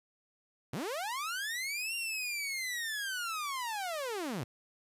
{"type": "linear two-way sweep", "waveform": "sawtooth", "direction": "up then down", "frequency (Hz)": [103.83, 2794, 103.83], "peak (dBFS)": -31, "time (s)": [0.73, 4.44], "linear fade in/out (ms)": 5, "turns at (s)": 1.95, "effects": ["resampled to 32000 Hz", "10-bit"]}